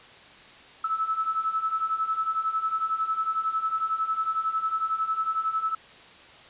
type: beating tone pair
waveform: sine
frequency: 1300 / 1311 Hz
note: E6 / E6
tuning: -24 / -10 cents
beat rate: 11 Hz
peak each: -30 / -26 dBFS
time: 0.84-5.75 s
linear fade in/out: 5 ms
effects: white hiss -49 dBFS RMS until 6.49 s + resampled to 8000 Hz